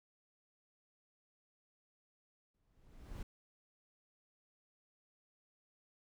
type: noise with exponential growth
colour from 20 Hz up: brown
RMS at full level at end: -42 dBFS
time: 2.54-3.23 s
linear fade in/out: 5 ms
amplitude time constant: 150 ms
effects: none